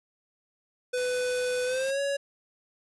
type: tone with pitch glide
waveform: square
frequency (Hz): 498.9 to 560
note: B4 to C#5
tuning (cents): +17 to +18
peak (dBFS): -27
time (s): 0.93-2.17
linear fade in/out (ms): 10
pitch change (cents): +201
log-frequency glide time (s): 1.65-2
type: noise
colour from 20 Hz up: white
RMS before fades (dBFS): -42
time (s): 0.97-1.91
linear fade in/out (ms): 5
effects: resampled to 24000 Hz